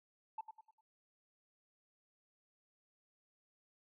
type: tone with echo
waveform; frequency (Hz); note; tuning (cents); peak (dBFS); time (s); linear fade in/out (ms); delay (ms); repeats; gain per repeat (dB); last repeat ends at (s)
sine; 880; A5; 0; -38; 0.38-0.41; 5; 100; 4; -8; 0.81
effects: noise-tail reverb RT60 0.3 s tail -25 dB re dry + tanh soft clip ceiling -35 dBFS